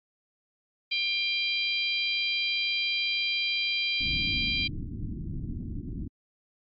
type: harmonic tone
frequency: 794 Hz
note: G5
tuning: 22 cents sharp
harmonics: 3 / 4 / 5 / 6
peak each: -29 / -31 / -33 / -35 dBFS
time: 0.91-4.68 s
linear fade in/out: 10 ms
type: low-pass noise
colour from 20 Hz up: pink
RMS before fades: -35 dBFS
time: 4-6.08 s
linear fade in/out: 10 ms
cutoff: 310 Hz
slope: 48 dB/octave
effects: AAC 64 kbps